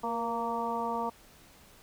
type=harmonic tone with a mistuned harmonic; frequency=231.3 Hz; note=A#3; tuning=13 cents flat; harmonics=1 / 2 / 3 / 4 / 5; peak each=-38 / -37 / -37 / -33 / -38 dBFS; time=0.03-1.1 s; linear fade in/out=10 ms; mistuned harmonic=2; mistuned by=+32 cents; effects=pink hiss -57 dBFS RMS until 1.82 s